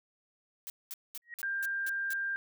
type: noise bursts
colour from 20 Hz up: blue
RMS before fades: -41 dBFS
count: 7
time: 0.67-2.133 s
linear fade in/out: 0 ms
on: 29 ms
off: 210 ms
type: tone with exponential growth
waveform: sine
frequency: 1892 Hz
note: A#6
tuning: 25 cents sharp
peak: -37 dBFS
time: 1.22-1.34 s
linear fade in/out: 1 ms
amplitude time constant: 24 ms
type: tone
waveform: sine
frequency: 1592 Hz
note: G6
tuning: 26 cents sharp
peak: -31 dBFS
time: 1.43-2.36 s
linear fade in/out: 0 ms
effects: none